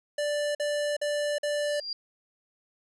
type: tone bursts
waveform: square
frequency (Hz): 587.3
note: D5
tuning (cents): 0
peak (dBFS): -27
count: 4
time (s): 0.18-1.801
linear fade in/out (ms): 5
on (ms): 370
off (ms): 47
type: tone with exponential growth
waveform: sine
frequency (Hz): 4775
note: D8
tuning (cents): +28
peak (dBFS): -28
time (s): 1.53-1.93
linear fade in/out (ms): 2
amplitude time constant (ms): 86
effects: resampled to 24000 Hz